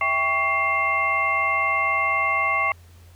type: tone cluster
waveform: sine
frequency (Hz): 654 / 792 / 1120 / 2108 / 2706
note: E5 / G5 / C#6 / C7 / E7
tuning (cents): -14 / +18 / +18 / +12 / +45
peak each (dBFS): -31 / -30 / -23 / -22 / -31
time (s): 0.01-2.72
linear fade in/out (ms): 2
effects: added 86 Hz sine -46 dBFS peak until 3.15 s + pink hiss -56 dBFS RMS until 3.15 s